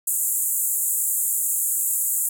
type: band-pass noise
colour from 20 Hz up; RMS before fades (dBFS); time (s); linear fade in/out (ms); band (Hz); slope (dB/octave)
pink; -23; 0.07-2.29; 5; 7100 to 16000; 96
effects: none